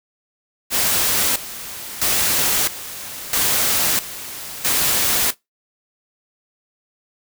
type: noise with tremolo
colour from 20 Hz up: white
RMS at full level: -18 dBFS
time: 0.7-5.35 s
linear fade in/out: 50 ms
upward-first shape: square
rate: 0.76 Hz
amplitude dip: 80%
effects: noise-tail reverb RT60 0.2 s tail -25 dB re dry